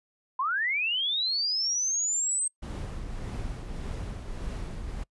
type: linear sweep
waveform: sine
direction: up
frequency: 987.8 to 8372 Hz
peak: -25 dBFS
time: 0.39-2.48 s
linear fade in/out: 5 ms
type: noise with tremolo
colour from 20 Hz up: brown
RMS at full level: -33 dBFS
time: 2.62-5.04 s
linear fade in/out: 10 ms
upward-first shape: triangle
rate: 1.7 Hz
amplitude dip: 45%
effects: noise-tail reverb RT60 0.1 s tail -25 dB re dry + resampled to 24000 Hz